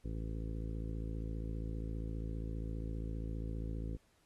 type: harmonic tone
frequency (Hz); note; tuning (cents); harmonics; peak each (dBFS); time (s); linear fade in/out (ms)
55; A1; 0; 1 / 2 / 3 / 4 / 5 / 6 / 7 / 8 / 9; -39 / -44 / -47 / -52 / -49 / -54 / -55 / -58 / -56; 0.04-3.97; 10
effects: pink hiss -73 dBFS RMS until 4.25 s + AAC 32 kbps